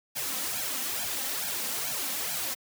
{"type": "noise with flanger", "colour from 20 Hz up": "white", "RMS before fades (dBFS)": -32, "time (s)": [0.15, 2.55], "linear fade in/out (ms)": 20, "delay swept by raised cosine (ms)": [1.2, 3.9], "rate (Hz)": 2.3, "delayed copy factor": 0.8, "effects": ["high-pass 100 Hz 12 dB/octave"]}